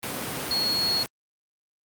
sine tone in noise, 4325 Hz, C#8, 43 cents flat, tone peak -22 dBFS, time 0.51-1.03 s, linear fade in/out 0 ms, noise pink, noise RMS -30 dBFS, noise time 0.03-1.06 s, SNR +5 dB, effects high-pass 150 Hz 12 dB/octave + Opus 32 kbps

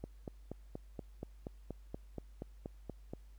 click train, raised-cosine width 2 ms, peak -28 dBFS, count 14, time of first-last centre 0.04-3.135 s, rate 4.2 Hz, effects added 50 Hz sine -53 dBFS peak until 3.38 s + pink hiss -73 dBFS RMS until 3.38 s

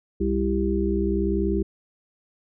harmonic tone with a mistuned harmonic, 65.41 Hz, C2, in tune, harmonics 1 / 3 / 5 / 6, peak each -26 / -26 / -26 / -26 dBFS, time 0.2-1.63 s, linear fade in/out 10 ms, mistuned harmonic 5, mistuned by +25 cents, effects none

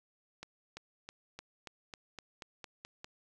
accelerating click train, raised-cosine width 0.2 ms, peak -27 dBFS, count 11, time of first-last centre 0.43-3.045 s, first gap 340 ms, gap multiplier 0.94, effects none

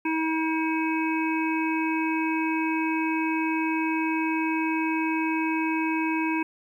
harmonic tone, 320 Hz, D#4, 49 cents sharp, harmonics 1 / 3 / 5 / 7 / 8, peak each -25 / -30 / -36 / -35 / -32 dBFS, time 0.05-6.43 s, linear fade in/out 5 ms, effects 10-bit

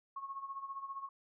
sine tone with tremolo, 1094 Hz, C#6, 23 cents flat, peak -38 dBFS, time 0.16-1.09 s, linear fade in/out 5 ms, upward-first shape sine, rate 15 Hz, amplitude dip 70%, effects none

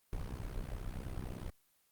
brown noise with amplitude modulation, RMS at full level -37 dBFS, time 0.13-1.5 s, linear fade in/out 0 ms, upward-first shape sine, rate 63.2 Hz, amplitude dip 85%, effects white hiss -73 dBFS RMS until 1.91 s + Opus 24 kbps

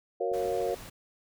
sine chord, Gb major seventh, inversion none, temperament equal, 370 / 466.2 / 554.4 / 698.5 Hz, Gb4 / Bb4 / Db5 / F5, 0 / 0 / 0 / 0 cents, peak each -33 / -31 / -33 / -34 dBFS, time 0.2-0.75 s, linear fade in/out 10 ms
clicks, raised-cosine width 2 ms, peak -36 dBFS, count 2, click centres 0.317 / 0.458 s
pink noise, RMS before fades -46 dBFS, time 0.33-0.9 s, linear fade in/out 10 ms
effects none

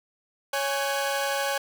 sawtooth tone cluster, 556 / 828 / 1515 Hz, C#5 / G#5 / F#6, +5 / -5 / +40 cents, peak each -24 / -26 / -29 dBFS, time 0.53-1.58 s, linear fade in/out 5 ms, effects none

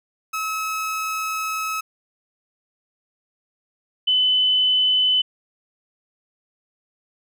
30% pulse / sine tone pair in turn, 1289 / 3017 Hz, E6 / F#7, -39 / +33 cents, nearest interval octave + minor third, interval 1472 cents, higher second, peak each -21 / -15 dBFS, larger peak second, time 0.33-1.81 / 4.07-5.22 s, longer first, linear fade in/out 10 ms, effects none

